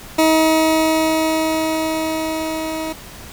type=tone with level ramp; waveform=20% pulse; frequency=317.9 Hz; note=D#4; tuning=37 cents sharp; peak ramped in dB=-6 to -18 dBFS; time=0.18-2.93 s; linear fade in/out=10 ms; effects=pink hiss -37 dBFS RMS until 3.32 s